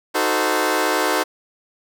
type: chord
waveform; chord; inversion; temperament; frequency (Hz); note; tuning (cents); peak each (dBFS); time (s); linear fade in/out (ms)
15% pulse; D# diminished seventh; none; equal with one note detuned; 311.1 / 370 / 440 / 518.4; D#4 / F#4 / A4 / C5; 0 / 0 / 0 / -16; -17; 0.14-1.24; 20
effects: none